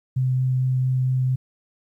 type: tone with vibrato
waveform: sine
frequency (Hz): 128.9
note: C3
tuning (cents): -26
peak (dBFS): -18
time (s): 0.16-1.36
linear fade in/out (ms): 10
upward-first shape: triangle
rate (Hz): 4.4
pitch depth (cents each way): 9
effects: 10-bit